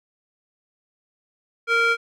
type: tone with band-pass filter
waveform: square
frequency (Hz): 463.7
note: A#4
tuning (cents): -9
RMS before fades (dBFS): -19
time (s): 1.67-1.97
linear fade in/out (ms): 50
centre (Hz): 1800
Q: 5
effects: none